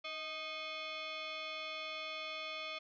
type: tone with frequency modulation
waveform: sine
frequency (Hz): 631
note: D#5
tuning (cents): +24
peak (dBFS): -40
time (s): 0.04-2.79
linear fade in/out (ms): 10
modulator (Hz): 934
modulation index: 3.7
effects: none